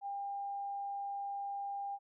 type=tone; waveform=sine; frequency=800 Hz; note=G5; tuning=35 cents sharp; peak=-37 dBFS; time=0.01-1.99 s; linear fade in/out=50 ms; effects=none